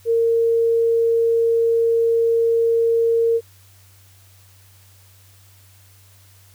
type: tone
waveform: sine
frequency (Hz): 460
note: A#4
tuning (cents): -23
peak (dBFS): -14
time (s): 0.05-3.41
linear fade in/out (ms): 50
effects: added 96 Hz sine -49 dBFS peak until 6.54 s + white hiss -53 dBFS RMS until 6.54 s